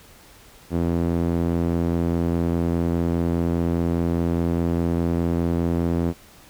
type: tone with band-pass filter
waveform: sawtooth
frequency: 84.9 Hz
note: F2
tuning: 48 cents flat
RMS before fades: -22 dBFS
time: 0.7-6.14 s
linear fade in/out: 50 ms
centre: 270 Hz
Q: 0.99
effects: pink hiss -49 dBFS RMS until 6.49 s